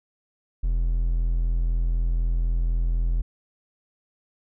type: tone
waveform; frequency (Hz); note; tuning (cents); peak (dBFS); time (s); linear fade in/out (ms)
triangle; 42; E1; +33; -18; 0.63-3.22; 10
effects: none